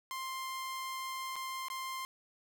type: tone with dropouts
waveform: sawtooth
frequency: 1051 Hz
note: C6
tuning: 7 cents sharp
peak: -34 dBFS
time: 0.11-2.05 s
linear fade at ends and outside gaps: 0 ms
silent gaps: 1.357-1.363 / 1.684-1.701 s
effects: none